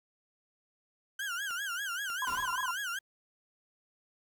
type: tone with vibrato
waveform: 35% pulse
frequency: 1514 Hz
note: F#6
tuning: 39 cents sharp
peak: -32 dBFS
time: 1.19-2.99 s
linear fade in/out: 5 ms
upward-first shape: sine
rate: 5.1 Hz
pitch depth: 170 cents each way
type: clicks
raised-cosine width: 0.3 ms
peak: -33 dBFS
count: 2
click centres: 1.508 / 2.101 s
type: tone bursts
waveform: sine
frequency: 1022 Hz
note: C6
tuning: 41 cents flat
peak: -31 dBFS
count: 10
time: 2.22-2.71 s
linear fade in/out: 2 ms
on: 31 ms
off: 20 ms
type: noise with exponential decay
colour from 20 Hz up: pink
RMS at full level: -44 dBFS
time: 2.27-3.01 s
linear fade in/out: 1 ms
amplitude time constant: 160 ms
effects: none